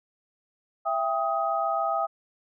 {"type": "tone cluster", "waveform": "sine", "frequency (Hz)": [665, 792, 1257], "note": ["E5", "G5", "D#6"], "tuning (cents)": [15, 18, 17], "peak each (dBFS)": -28, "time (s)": [0.85, 2.07], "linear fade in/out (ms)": 20, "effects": []}